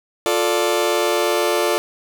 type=chord; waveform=sawtooth; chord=D minor; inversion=first; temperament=just; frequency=352.4 / 440.5 / 587.3 Hz; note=F4 / A4 / D5; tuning=+16 / +2 / 0 cents; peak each=-17 dBFS; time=0.26-1.78 s; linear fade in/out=0 ms; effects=none